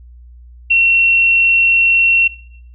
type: tone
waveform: sine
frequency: 2722 Hz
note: F7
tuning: 45 cents flat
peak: -8 dBFS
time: 0.7-2.28 s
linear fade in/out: 10 ms
effects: noise-tail reverb RT60 0.7 s tail -17 dB re dry + added 60 Hz sine -36 dBFS peak until 2.74 s